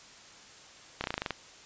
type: slowing click train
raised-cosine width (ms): 0.3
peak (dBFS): -15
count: 9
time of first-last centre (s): 1.01-1.307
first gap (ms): 30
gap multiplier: 1.06
effects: white hiss -52 dBFS RMS until 1.65 s + resampled to 16000 Hz